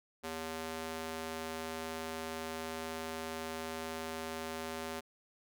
square tone with high-pass filter, 80.5 Hz, E2, 41 cents flat, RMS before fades -41 dBFS, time 0.23-5.01 s, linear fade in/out 20 ms, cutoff 350 Hz, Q 0.73, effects none

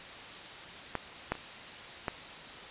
clicks, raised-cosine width 0.5 ms, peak -16 / -14 / -30 / -16 dBFS, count 4, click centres 0.953 / 1.32 / 1.353 / 2.082 s, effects white hiss -45 dBFS RMS until 2.7 s + resampled to 8000 Hz

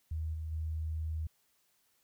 sine tone with level steps, 79.1 Hz, D#2, 29 cents sharp, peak -33 / -36 / -33 dBFS, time 0.11-1.27 s, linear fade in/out 5 ms, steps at 0.33 / 0.51 s, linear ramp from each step 20 ms, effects white hiss -73 dBFS RMS until 2.03 s

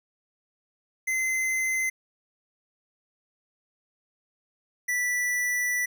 square tone pair in turn, 2059 / 1968.7 Hz, C7 / B6, -28 / -6 cents, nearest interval minor second, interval 78 cents, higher first, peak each -25 dBFS, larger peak neither, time 1.07-1.9 / 4.88-5.86 s, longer second, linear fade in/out 10 ms, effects none

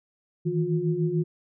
sine tone cluster, 156.6 / 163.4 / 356.7 Hz, D#3 / E3 / F4, +11 / -15 / +37 cents, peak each -27 dBFS, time 0.45-1.24 s, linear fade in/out 20 ms, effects none

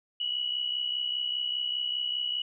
sine tone pair together, 2920 / 2985 Hz, F#7 / F#7, -24 / +15 cents, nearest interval unison, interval 39 cents, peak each -29 / -35 dBFS, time 0.2-2.42 s, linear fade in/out 5 ms, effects none

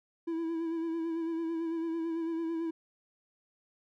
triangle tone with vibrato, 329.6 Hz, E4, in tune, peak -29 dBFS, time 0.27-2.71 s, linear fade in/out 10 ms, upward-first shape sine, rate 9 Hz, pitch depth 35 cents each way, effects none

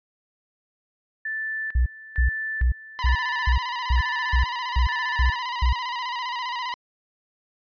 sine tone with tremolo, 1760 Hz, A6, in tune, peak -26 dBFS, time 1.25-5.42 s, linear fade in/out 5 ms, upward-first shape square, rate 1.1 Hz, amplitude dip 80%
sine tone bursts, 61.74 Hz, B1, in tune, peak -16 dBFS, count 10, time 1.75-5.73 s, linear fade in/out 5 ms, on 110 ms, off 320 ms
sawtooth tone with vibrato, 984 Hz, B5, 7 cents flat, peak -23 dBFS, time 2.99-6.74 s, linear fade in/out 0 ms, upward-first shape square, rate 15 Hz, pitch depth 57 cents each way
effects resampled to 11025 Hz

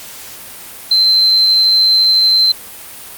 sine tone, 4097 Hz, C8, 37 cents flat, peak -7 dBFS, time 0.91-2.52 s, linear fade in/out 5 ms, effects white hiss -32 dBFS RMS until 3.17 s + Opus 48 kbps

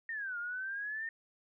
sine exponential two-way sweep, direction down then up, 1864.7 to 1400 to 1832 Hz, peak -36 dBFS, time 0.09-1.09 s, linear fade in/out 2 ms, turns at 0.38 s, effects none

